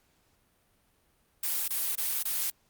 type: noise bursts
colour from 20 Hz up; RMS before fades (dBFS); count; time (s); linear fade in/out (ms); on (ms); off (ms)
blue; -30; 4; 1.43-2.502; 5; 250; 24
effects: pink hiss -69 dBFS RMS until 2.69 s + Opus 48 kbps